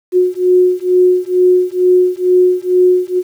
sine beating tone pair, 362.6 / 364.8 Hz, F#4 / F#4, -35 / -24 cents, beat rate 2.2 Hz, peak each -11 dBFS, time 0.12-3.23 s, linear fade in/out 50 ms, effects 7-bit

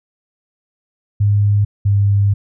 sine tone pair in turn, 102.5 / 100.68 Hz, G#2 / G2, -22 / +47 cents, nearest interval unison, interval 31 cents, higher first, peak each -10 dBFS, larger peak neither, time 1.2-1.65 / 1.85-2.34 s, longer second, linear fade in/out 10 ms, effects none

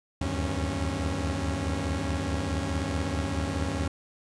sawtooth tone cluster, 75.7 / 80.4 / 96.8 / 274.3 Hz, D#2 / E2 / G2 / C#4, -47 / -43 / -21 / -18 cents, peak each -29 dBFS, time 0.21-3.88 s, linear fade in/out 5 ms, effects resampled to 22050 Hz

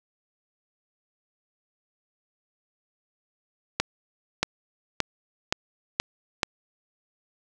accelerating click train, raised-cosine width 0.2 ms, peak -4 dBFS, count 6, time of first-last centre 3.8-6.432 s, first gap 630 ms, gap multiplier 0.91, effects none

